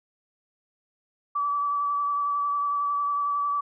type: tone with vibrato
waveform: sine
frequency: 1152 Hz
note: D6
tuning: 34 cents flat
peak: -23 dBFS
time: 1.35-3.61 s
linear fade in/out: 10 ms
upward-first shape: sine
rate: 11 Hz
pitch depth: 15 cents each way
effects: none